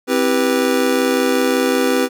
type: chord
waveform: square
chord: C major seventh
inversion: none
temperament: just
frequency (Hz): 261.6 / 327 / 392.4 / 490.5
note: C4 / E4 / G4 / B4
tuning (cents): 0 / -14 / +2 / -12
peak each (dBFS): -19 / -24 / -21 / -19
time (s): 0.07-2.09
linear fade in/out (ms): 50
effects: none